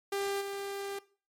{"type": "tone with level steps", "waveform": "sawtooth", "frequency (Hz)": 397.5, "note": "G4", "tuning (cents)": 24, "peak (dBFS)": [-27, -32], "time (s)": [0.12, 0.99], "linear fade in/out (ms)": 5, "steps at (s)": 0.4, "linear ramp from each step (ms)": 20, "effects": ["noise-tail reverb RT60 0.4 s tail -19 dB re dry", "MP3 64 kbps"]}